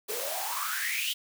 white noise with high-pass filter sweep, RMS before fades -32 dBFS, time 0.08-1.14 s, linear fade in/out 20 ms, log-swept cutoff 400 to 3200 Hz, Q 9.8, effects none

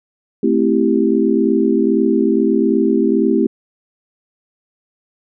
sine chord, A minor seventh, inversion none, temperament equal, 220 / 261.6 / 329.6 / 392 Hz, A3 / C4 / E4 / G4, 0 / 0 / 0 / 0 cents, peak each -17 dBFS, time 0.43-3.47 s, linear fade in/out 5 ms, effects none

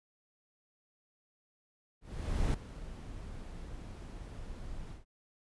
brown noise with ADSR envelope, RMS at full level -29 dBFS, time 2.01-5.05 s, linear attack 530 ms, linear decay 5 ms, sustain -15 dB, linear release 140 ms, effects resampled to 24000 Hz

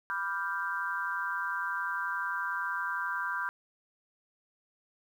sine chord, G dominant seventh, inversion first, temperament equal, 987.8 / 1174.7 / 1396.9 / 1568 Hz, B5 / D6 / F6 / G6, 0 / 0 / 0 / 0 cents, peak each -37 / -38 / -37 / -34 dBFS, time 0.1-3.49 s, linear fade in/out 0 ms, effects 10-bit

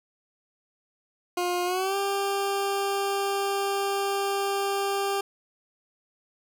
20% pulse tone with pitch glide, 355.3 to 396.5 Hz, F4 to G4, +30 to +20 cents, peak -20 dBFS, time 1.37-5.21 s, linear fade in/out 5 ms, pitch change +190 cents, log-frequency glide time 1.65-1.96 s, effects none

